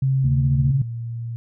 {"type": "tone with pitch glide", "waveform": "sine", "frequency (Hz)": [133.6, 136.01], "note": ["C3", "C#3"], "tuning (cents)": [36, -33], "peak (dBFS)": -16, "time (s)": [0.02, 0.82], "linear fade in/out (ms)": 5, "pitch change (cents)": 31, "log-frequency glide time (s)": [0.37, 0.58]}
{"type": "harmonic tone", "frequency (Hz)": 74.7, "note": "D2", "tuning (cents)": 30, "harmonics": [1, 2, 3], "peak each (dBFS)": [-25, -28, -29], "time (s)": [0.24, 0.71], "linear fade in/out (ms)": 5}
{"type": "tone", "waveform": "sine", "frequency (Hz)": 116.54, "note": "A#2", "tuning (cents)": 0, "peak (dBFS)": -26, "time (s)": [0.55, 1.36], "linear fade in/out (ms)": 0}
{"effects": []}